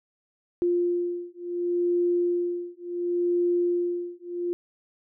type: beating tone pair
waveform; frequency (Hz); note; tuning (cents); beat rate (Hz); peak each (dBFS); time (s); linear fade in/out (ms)
sine; 350 / 350.7; F4 / F4; +4 / +7; 0.7; -26; 0.62-4.53; 0
effects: none